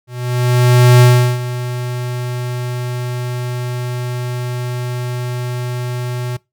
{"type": "tone with ADSR envelope", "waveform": "square", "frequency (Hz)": 123.47, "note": "B2", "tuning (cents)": 0, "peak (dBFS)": -5, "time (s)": [0.07, 6.37], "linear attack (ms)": 940, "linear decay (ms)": 370, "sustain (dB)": -15, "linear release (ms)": 9, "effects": ["noise-tail reverb RT60 0.2 s tail -22 dB re dry"]}